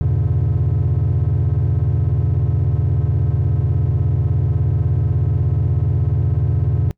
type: chord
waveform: triangle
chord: E diminished seventh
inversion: none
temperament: just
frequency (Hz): 82.41 / 98.89 / 118.67 / 142.4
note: E2 / G2 / Bb2 / Db3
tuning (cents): 0 / +16 / +31 / +47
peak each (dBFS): -17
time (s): 0.01-6.91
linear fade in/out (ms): 0
effects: noise-tail reverb RT60 0.1 s tail -24 dB re dry + tanh soft clip ceiling -8 dBFS